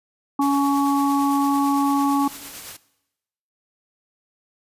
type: harmonic tone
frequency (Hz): 280.3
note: C#4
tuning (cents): +19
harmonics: 1 / 3 / 4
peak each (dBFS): -18 / -23 / -24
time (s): 0.39-2.28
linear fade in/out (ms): 5
type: noise with tremolo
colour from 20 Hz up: white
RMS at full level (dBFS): -35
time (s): 0.41-2.77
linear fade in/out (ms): 10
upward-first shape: triangle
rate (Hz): 8.9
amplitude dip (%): 40
effects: noise-tail reverb RT60 0.9 s tail -19 dB re dry + resampled to 32000 Hz